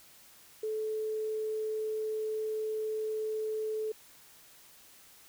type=tone; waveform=sine; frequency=434.1 Hz; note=A4; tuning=23 cents flat; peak=-31 dBFS; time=0.63-3.92 s; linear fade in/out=5 ms; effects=white hiss -57 dBFS RMS until 5.28 s